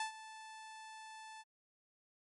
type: tone with ADSR envelope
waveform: sawtooth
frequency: 877 Hz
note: A5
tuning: 6 cents flat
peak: -31 dBFS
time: 0-1.44 s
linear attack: 3 ms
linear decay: 110 ms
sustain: -15 dB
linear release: 37 ms
effects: MP3 48 kbps